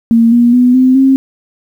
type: tone with pitch steps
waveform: sine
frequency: 230 / 238.8 / 247.9 / 257.4 / 267.3 Hz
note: A#3 / A#3 / B3 / C4 / C4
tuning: -23 / +42 / +7 / -28 / +37 cents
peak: -4 dBFS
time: 0.11-1.16 s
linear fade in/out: 0 ms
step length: 210 ms
effects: 7-bit